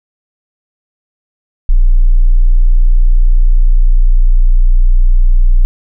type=tone; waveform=sine; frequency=29.88 Hz; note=A#0; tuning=44 cents sharp; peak=-3 dBFS; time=1.69-5.65 s; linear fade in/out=0 ms; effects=none